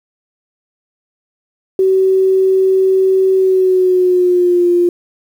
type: tone with pitch glide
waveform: sine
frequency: 380 to 350.5 Hz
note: F#4 to F4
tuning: +46 to +6 cents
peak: -8 dBFS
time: 1.79-4.89 s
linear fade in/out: 2 ms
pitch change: -140 cents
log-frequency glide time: 3.35-4.69 s
effects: 7-bit